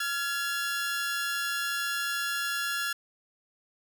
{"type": "tone pair together", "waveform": "sawtooth", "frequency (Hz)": [1387, 1686.1], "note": ["F6", "G#6"], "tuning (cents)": [-12, 26], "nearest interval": "minor third", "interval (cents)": 338, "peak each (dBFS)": -28, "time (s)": [0, 2.93], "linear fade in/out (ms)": 5, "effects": []}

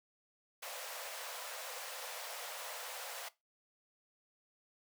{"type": "high-pass noise", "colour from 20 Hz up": "pink", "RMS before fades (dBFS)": -45, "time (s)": [0.62, 3.29], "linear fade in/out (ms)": 10, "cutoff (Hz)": 480, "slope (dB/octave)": 96, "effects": ["noise-tail reverb RT60 0.2 s tail -18 dB re dry"]}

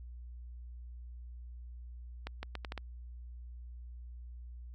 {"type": "accelerating click train", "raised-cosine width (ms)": 0.3, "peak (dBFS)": -23, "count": 6, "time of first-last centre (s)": [2.27, 2.777], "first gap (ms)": 160, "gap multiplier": 0.77, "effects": ["added 60 Hz sine -44 dBFS peak until 4.74 s", "MP3 96 kbps"]}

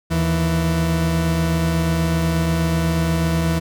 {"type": "tone pair together", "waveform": "40% pulse", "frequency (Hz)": [78.3, 164.81], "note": ["D#2", "E3"], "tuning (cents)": [11, 0], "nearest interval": "octave + minor second", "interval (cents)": 1289, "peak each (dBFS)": [-22, -17], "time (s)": [0.1, 3.6], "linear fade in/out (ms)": 20, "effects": []}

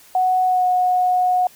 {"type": "tone with pitch glide", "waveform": "sine", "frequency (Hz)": [740, 729.4], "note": ["F#5", "F#5"], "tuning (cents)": [0, -25], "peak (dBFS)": -14, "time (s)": [0.15, 1.47], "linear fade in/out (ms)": 2, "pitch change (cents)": -25, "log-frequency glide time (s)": [0.45, 0.65], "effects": ["white hiss -48 dBFS RMS until 1.55 s"]}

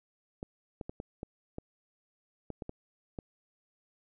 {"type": "clicks", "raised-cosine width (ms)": 2, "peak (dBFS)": -25, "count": 10, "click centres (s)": [0.429, 0.812, 0.895, 1.001, 1.231, 1.584, 2.503, 2.622, 2.694, 3.188], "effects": []}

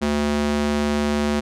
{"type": "tone with high-pass filter", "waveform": "square", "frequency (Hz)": 73.42, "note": "D2", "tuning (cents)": 0, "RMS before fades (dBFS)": -21, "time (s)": [0.01, 1.41], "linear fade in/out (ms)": 20, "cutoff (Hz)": 190, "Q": 1.3, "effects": ["low-pass 8000 Hz 12 dB/octave"]}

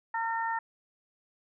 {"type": "harmonic tone", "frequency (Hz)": 455.6, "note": "A#4", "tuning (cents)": -40, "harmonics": [2, 3, 4], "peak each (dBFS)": [-30, -38, -35], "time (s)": [0.14, 0.59], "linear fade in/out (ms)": 5, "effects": []}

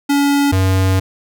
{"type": "tone pair in turn", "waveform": "square", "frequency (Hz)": [283.5, 94.61], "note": ["C#4", "F#2"], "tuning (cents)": [39, 39], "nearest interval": "octave + perfect fifth", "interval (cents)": 1900, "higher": "first", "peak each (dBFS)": -12, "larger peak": "neither", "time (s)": [[0.09, 0.52], [0.52, 1]], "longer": "second", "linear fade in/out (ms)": 10, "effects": []}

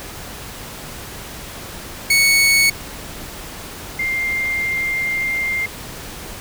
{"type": "tone pair in turn", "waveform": ["sawtooth", "sine"], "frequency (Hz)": [2217, 2104], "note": ["C#7", "C7"], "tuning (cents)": [0, 9], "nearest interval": "minor second", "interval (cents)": 91, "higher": "first", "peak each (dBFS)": [-8, -18], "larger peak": "first", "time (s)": [[2.1, 2.7], [3.99, 5.66]], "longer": "second", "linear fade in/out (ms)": 5, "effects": ["pink hiss -33 dBFS RMS until 6.4 s"]}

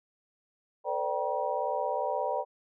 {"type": "tone cluster", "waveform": "sine", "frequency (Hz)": [449.4, 512, 589, 775, 958], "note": ["A4", "C5", "D5", "G5", "A#5"], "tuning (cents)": [37, -38, 5, -20, 47], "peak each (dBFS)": [-38, -34, -33, -34, -34], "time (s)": [0.84, 2.45], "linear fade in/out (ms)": 50, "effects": []}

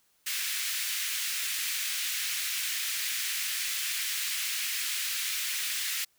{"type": "high-pass noise", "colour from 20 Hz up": "pink", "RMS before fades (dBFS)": -32, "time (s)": [0.26, 6.05], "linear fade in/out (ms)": 10, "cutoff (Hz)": 1900, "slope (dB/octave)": 24, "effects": ["white hiss -69 dBFS RMS until 6.18 s"]}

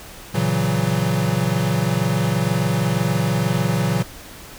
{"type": "chord", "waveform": "square", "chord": "F# dominant seventh", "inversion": "first", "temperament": "equal", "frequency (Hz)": [116.54, 138.59, 164.81, 185], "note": ["A#2", "C#3", "E3", "F#3"], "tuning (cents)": [0, 0, 0, 0], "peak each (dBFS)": -24, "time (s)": [0.34, 4.03], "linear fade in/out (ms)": 10, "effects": ["pink hiss -39 dBFS RMS until 4.58 s"]}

